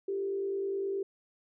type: tone with frequency modulation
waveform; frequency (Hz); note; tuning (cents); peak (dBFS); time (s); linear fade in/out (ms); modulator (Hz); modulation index
sine; 392; G4; 0; -30; 0.08-1.03; 5; 49.6; 0.48
effects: none